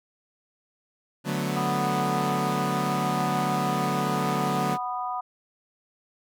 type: chord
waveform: sawtooth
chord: B minor seventh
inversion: first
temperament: equal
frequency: 146.83 / 185 / 220 / 246.9 Hz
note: D3 / F#3 / A3 / B3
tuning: 0 / 0 / 0 / 0 cents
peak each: -26 / -26 / -29 / -29 dBFS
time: 1.24-4.78 s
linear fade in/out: 50 ms
type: harmonic tone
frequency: 246.9 Hz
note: B3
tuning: in tune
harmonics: 3 / 4 / 5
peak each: -31 / -32 / -33 dBFS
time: 1.56-5.21 s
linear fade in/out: 10 ms
effects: none